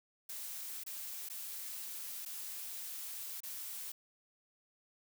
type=noise with dropouts; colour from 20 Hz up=blue; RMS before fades=-44 dBFS; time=0.29-3.92 s; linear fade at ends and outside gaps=5 ms; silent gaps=0.837-0.863 / 1.289-1.298 / 2.252-2.259 / 3.405-3.433 s; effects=none